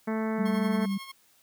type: harmonic tone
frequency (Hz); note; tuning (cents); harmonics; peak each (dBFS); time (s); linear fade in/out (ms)
220; A3; 0; 1 / 2 / 3 / 4 / 5 / 6 / 7 / 8 / 9 / 10; -28 / -34 / -38 / -40 / -42 / -44 / -45 / -46 / -47 / -48; 0.07-0.86; 10
type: tone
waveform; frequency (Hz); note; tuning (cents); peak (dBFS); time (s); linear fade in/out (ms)
sine; 196; G3; 0; -26; 0.38-0.98; 10
type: tone with tremolo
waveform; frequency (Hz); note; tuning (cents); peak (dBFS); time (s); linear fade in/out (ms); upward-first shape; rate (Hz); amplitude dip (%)
15% pulse; 1080; C#6; -45; -32; 0.45-1.12; 10; sine; 11; 55
effects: white hiss -63 dBFS RMS until 1.42 s + high-pass 60 Hz 12 dB/octave